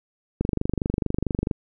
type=click train; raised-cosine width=3 ms; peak=-10 dBFS; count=28; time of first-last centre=0.41-1.512 s; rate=24.5 Hz; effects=none